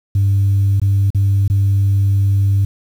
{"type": "tone with dropouts", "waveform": "sine", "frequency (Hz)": 98.9, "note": "G2", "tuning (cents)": 16, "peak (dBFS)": -9, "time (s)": [0.15, 2.65], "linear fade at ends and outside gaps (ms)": 5, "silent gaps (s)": [[0.799, 0.816], [1.104, 1.147], [1.479, 1.499]], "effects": ["tanh soft clip ceiling -8 dBFS", "7-bit"]}